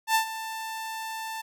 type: tone with ADSR envelope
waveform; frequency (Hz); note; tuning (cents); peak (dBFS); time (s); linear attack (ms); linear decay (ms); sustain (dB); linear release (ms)
sawtooth; 888; A5; +16; -15; 0.07-1.42; 78; 100; -14; 15
effects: none